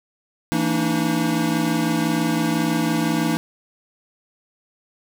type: tone cluster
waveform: square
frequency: 165.7 / 227.6 / 291.4 / 317.3 Hz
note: E3 / A#3 / D4 / D#4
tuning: +9 / -41 / -13 / +34 cents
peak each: -25 dBFS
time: 0.52-3.37 s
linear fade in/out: 0 ms
effects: 7-bit